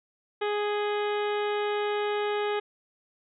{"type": "harmonic tone with a mistuned harmonic", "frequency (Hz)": 415.3, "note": "G#4", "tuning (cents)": 0, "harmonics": [1, 2, 3, 4, 5, 6, 7, 8, 9], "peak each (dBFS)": [-27, -33, -37, -39, -41, -43, -44, -45, -46], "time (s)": [0.41, 2.6], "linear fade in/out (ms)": 10, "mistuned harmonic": 7, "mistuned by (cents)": 46, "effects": []}